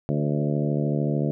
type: harmonic tone with a mistuned harmonic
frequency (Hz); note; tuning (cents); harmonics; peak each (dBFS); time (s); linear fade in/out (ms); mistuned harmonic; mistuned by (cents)
73.42; D2; 0; 2 / 3 / 4 / 5 / 6 / 7 / 8 / 9; -24 / -28 / -30 / -32 / -34 / -35 / -36 / -37; 0.09-1.31; 0; 7; +15
effects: none